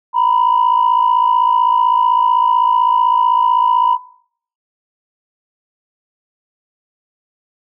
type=tone pair together; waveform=sine; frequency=943 / 998.8 Hz; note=A#5 / B5; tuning=+20 / +19 cents; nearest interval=minor second; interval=99 cents; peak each=-12 dBFS; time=0.13-3.98 s; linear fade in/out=50 ms; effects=noise-tail reverb RT60 0.6 s tail -21 dB re dry + tanh soft clip ceiling -5 dBFS